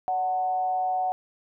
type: tone with frequency modulation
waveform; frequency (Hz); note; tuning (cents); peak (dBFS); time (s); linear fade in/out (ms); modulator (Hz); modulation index
sine; 740; F#5; 0; -23; 0.08-1.12; 0; 164; 0.37
effects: none